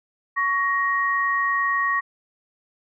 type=tone pair together; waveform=sine; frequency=1117.9 / 1880 Hz; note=C#6 / A#6; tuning=+14 / +14 cents; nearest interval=major sixth; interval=900 cents; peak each=-22 / -22 dBFS; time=0.36-2.01 s; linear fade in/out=20 ms; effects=none